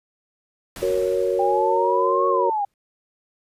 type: noise with exponential decay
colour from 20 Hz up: pink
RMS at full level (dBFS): -35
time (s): 0.76-2.74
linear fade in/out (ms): 2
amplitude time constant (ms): 430
type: chord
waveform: sine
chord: F# major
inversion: none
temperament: equal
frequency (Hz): 370 / 466.2 / 554.4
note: F#4 / A#4 / C#5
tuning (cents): 0 / 0 / 0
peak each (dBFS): -23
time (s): 0.82-2.5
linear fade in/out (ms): 5
type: exponential two-way sweep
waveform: sine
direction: up then down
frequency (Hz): 791 to 1108.7 to 791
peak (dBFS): -20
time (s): 1.39-2.65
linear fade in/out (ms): 5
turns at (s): 2.28
effects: resampled to 32000 Hz